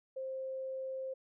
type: tone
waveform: sine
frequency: 527 Hz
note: C5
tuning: 12 cents sharp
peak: -37 dBFS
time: 0.16-1.14 s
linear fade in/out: 10 ms
effects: none